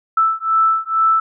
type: beating tone pair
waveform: sine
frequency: 1318.5 / 1320.7 Hz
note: E6 / E6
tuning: 0 / +3 cents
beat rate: 2.2 Hz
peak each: -16 dBFS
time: 0.17-1.2 s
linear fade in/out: 5 ms
effects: none